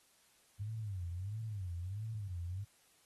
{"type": "tone with vibrato", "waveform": "sine", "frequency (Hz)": 98, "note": "G2", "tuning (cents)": 0, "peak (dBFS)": -38, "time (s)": [0.59, 2.65], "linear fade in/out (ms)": 20, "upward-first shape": "sine", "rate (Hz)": 1.5, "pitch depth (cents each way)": 230, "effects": ["white hiss -69 dBFS RMS until 3.05 s", "AAC 32 kbps"]}